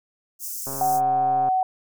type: high-pass noise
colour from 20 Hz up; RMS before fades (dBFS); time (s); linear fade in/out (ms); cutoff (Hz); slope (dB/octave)
white; -32; 0.39-1.01; 50; 5500; 48
type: click train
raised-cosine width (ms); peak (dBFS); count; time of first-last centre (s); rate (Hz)
1; -21; 112; 0.67-1.486; 136
type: tone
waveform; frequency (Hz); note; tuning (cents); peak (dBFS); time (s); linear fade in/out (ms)
sine; 750; F#5; +23; -18; 0.81-1.63; 2
effects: none